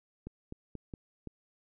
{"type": "clicks", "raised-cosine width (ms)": 3, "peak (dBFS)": -28, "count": 5, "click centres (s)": [0.27, 0.524, 0.753, 0.938, 1.273], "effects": []}